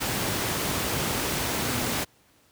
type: tone in noise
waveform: sine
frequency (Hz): 246.9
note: B3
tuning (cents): 0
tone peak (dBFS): -35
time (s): 1.62-1.98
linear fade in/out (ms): 20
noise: pink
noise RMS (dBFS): -27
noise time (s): 0-2.05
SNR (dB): -11
effects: pink hiss -61 dBFS RMS until 2.51 s + high-pass 80 Hz 12 dB/octave